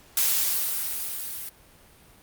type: noise with level ramp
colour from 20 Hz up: blue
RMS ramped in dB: -21 to -36 dBFS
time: 0.17-1.49 s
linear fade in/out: 2 ms
effects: pink hiss -54 dBFS RMS until 2.22 s + Opus 48 kbps